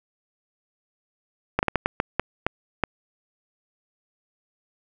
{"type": "slowing click train", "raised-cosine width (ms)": 0.5, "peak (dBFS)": -5, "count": 9, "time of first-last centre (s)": [1.59, 2.837], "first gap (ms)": 39, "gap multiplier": 1.38, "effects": []}